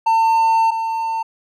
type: tone pair in turn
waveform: triangle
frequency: 901 / 901 Hz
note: A5 / A5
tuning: +41 / +41 cents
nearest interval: unison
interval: 0 cents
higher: neither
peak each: -10 / -17 dBFS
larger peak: first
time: 0.06-0.71 / 0.71-1.23 s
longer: first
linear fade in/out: 10 ms
effects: none